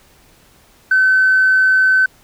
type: tone with tanh clipping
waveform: triangle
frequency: 1525 Hz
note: G6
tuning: 48 cents flat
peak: -9 dBFS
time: 0.91-2.06 s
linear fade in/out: 5 ms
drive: 4 dB
effects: pink hiss -50 dBFS RMS until 2.23 s